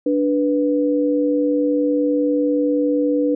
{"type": "tone pair together", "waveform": "sine", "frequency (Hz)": [292.7, 492.3], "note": ["D4", "B4"], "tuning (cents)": [-6, -6], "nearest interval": "major sixth", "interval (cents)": 900, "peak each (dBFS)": [-17, -19], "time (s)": [0.06, 3.35], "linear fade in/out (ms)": 5, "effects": []}